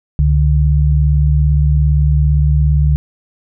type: tone pair together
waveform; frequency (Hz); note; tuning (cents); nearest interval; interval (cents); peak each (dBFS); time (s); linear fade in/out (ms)
sine; 69.29 / 146.83; C#2 / D3; 0 / 0; octave + minor second; 1300; -10 / -13; 0.19-2.96; 0
effects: none